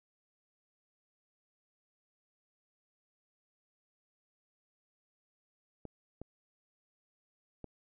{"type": "clicks", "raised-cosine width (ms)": 2, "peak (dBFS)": -30, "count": 3, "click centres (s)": [5.853, 6.216, 7.643], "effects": []}